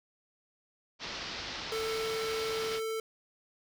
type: low-pass noise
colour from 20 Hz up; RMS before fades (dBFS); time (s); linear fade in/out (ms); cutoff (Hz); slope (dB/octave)
white; -40; 0.99-2.81; 50; 5400; 48
type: tone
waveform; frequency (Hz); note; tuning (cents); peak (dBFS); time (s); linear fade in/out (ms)
square; 444.1; A4; +16; -33; 1.72-3; 2
effects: none